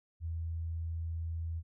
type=tone; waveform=sine; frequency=82.41 Hz; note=E2; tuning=in tune; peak=-34 dBFS; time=0.2-1.63 s; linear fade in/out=50 ms; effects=none